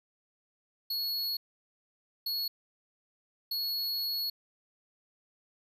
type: tone bursts at uneven times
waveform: square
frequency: 4351 Hz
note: C#8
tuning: 33 cents flat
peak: -31 dBFS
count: 3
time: 0.9-1.37 / 2.26-2.48 / 3.51-4.3 s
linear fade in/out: 5 ms
effects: none